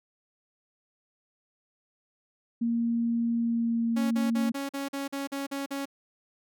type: tone with pitch glide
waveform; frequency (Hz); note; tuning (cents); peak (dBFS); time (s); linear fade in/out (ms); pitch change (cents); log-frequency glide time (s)
sine; 233.1 to 229.9; A#3 to A#3; 0 to -24; -24; 2.61-4.52; 10; -24; 3.35-4.09
type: tone bursts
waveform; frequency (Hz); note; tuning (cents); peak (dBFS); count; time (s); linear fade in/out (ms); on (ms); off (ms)
sawtooth; 277.2; C#4; 0; -27; 10; 3.96-5.856; 10; 150; 44
effects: none